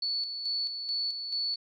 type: tone with tremolo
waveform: sine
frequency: 4442 Hz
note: C#8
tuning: 3 cents sharp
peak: -28 dBFS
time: 0.02-1.56 s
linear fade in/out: 5 ms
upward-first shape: square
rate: 2.3 Hz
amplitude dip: 50%
effects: none